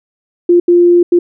sine tone bursts at uneven times, 349.2 Hz, F4, in tune, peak -4 dBFS, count 3, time 0.49-0.6 / 0.68-1.03 / 1.12-1.19 s, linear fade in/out 5 ms, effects none

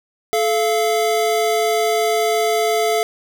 square tone pair together, 433.4 / 688 Hz, A4 / F5, -26 / -26 cents, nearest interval minor sixth, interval 800 cents, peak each -19 dBFS, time 0.33-3.03 s, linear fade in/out 0 ms, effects none

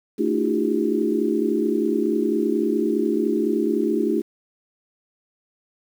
sine tone cluster, 221.8 / 294.3 / 328 / 357.8 / 402.2 Hz, A3 / D4 / E4 / F4 / G4, +14 / +4 / -9 / +42 / +44 cents, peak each -25 dBFS, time 0.18-4.22 s, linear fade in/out 20 ms, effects 8-bit

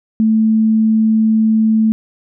sine tone, 220 Hz, A3, in tune, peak -9 dBFS, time 0.2-1.92 s, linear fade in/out 0 ms, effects none

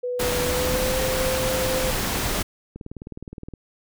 sine tone with pitch glide, 493.9 to 517.3 Hz, B4 to C5, 0 to -20 cents, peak -24 dBFS, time 0.03-1.91 s, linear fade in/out 10 ms, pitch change +80 cents, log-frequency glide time 0.41-0.98 s
pink noise, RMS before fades -25 dBFS, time 0.19-2.43 s, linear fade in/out 10 ms
click train, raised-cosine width 3 ms, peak -23 dBFS, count 16, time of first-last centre 2.76-3.537 s, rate 19.3 Hz
effects none

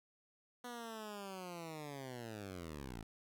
10% pulse linear sweep, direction down, 246.9 to 52 Hz, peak -37 dBFS, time 0.64-3.03 s, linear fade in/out 5 ms, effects none

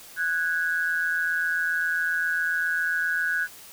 sine tone pair together, 1480 / 1647.4 Hz, F#6 / G#6, 0 / -14 cents, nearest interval major second, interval 186 cents, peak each -25 / -26 dBFS, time 0.16-3.48 s, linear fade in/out 50 ms, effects white hiss -46 dBFS RMS until 3.72 s

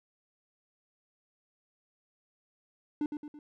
triangle tone with echo, 296.9 Hz, D4, 19 cents sharp, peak -26 dBFS, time 3.01-3.06 s, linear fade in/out 2 ms, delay 110 ms, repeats 3, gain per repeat -6 dB, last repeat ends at 3.39 s, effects none

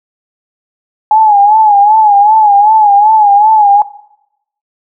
sine tone with vibrato, 840 Hz, G#5, 19 cents sharp, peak -3 dBFS, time 1.11-3.82 s, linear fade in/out 2 ms, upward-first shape sine, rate 2.6 Hz, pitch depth 83 cents each way, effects noise-tail reverb RT60 0.8 s tail -18 dB re dry

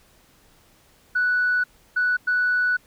sine tone bursts at uneven times, 1480 Hz, F#6, in tune, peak -17 dBFS, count 3, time 1.15-1.64 / 1.96-2.17 / 2.27-2.77 s, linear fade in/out 10 ms, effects tanh soft clip ceiling -14 dBFS + pink hiss -57 dBFS RMS until 2.86 s

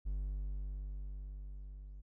triangle tone with level ramp, 49 Hz, G1, in tune, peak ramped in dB -32 to -45 dBFS, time 0.05-2.02 s, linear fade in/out 20 ms, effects none

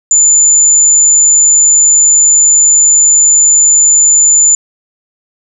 sine tone, 7050 Hz, A8, 2 cents sharp, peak -3 dBFS, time 0.11-4.55 s, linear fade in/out 2 ms, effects none

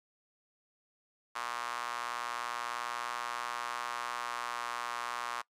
sawtooth tone with high-pass filter, 120.2 Hz, B2, 46 cents flat, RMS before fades -38 dBFS, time 1.35-5.42 s, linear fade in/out 10 ms, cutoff 1100 Hz, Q 3, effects noise-tail reverb RT60 0.1 s tail -22 dB re dry + low-pass 10000 Hz 12 dB/octave

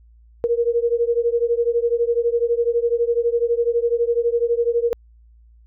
sine beating tone pair, 466.2 / 478.2 Hz, A#4 / A#4, 0 / +44 cents, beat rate 12 Hz, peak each -19 / -20 dBFS, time 0.44-4.93 s, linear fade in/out 0 ms, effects added 57 Hz sine -47 dBFS peak until 5.66 s

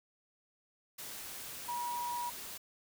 sine tone in noise, 963 Hz, B5, 44 cents flat, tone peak -35 dBFS, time 1.68-2.3 s, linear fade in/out 10 ms, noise white, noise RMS -45 dBFS, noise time 0.98-2.58 s, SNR +7 dB, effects none

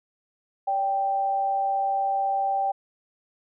sine tone pair together, 574 / 784 Hz, D5 / G5, -40 / 0 cents, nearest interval perfect fourth, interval 540 cents, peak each -33 / -22 dBFS, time 0.67-2.72 s, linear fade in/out 10 ms, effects none

